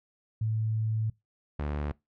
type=tone pair in turn; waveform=sine / sawtooth; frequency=110 / 73.42 Hz; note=A2 / D2; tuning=0 / 0 cents; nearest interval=perfect fifth; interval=700 cents; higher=first; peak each=-26 dBFS; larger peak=neither; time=0.41-1.1 / 1.59-1.92 s; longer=first; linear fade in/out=5 ms; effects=noise-tail reverb RT60 0.2 s tail -23 dB re dry + low-pass 2000 Hz 12 dB/octave